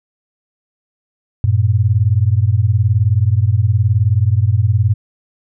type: beating tone pair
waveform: sine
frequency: 95.5 / 114.5 Hz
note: G2 / A#2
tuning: -45 / -31 cents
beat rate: 19 Hz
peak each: -13 dBFS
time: 1.44-4.94 s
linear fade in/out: 0 ms
effects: none